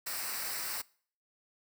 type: noise with comb filter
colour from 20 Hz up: white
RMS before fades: -37 dBFS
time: 0.06-0.82 s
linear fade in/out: 10 ms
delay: 0.3 ms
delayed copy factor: -0.65
effects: noise-tail reverb RT60 0.5 s tail -23 dB re dry